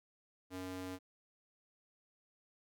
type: tone with high-pass filter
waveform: square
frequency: 92.6 Hz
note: F#2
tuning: 2 cents sharp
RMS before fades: -44 dBFS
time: 0.5-0.99 s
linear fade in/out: 50 ms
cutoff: 220 Hz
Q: 1.4
effects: none